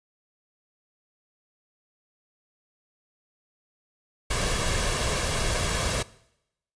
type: noise with comb filter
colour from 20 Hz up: pink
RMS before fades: -26 dBFS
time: 4.3-6.03 s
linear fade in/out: 10 ms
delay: 1.8 ms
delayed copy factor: +0.5
effects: noise-tail reverb RT60 0.8 s tail -20 dB re dry + resampled to 22050 Hz